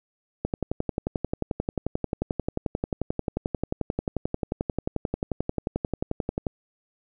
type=click train; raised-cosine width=2 ms; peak=-12 dBFS; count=69; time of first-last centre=0.45-6.468 s; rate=11.3 Hz; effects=none